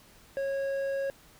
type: tone with hard clipping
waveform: sine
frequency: 548 Hz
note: C#5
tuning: 20 cents flat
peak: -30 dBFS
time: 0.37-1.1 s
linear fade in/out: 0 ms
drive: 6 dB
effects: pink hiss -57 dBFS RMS until 1.39 s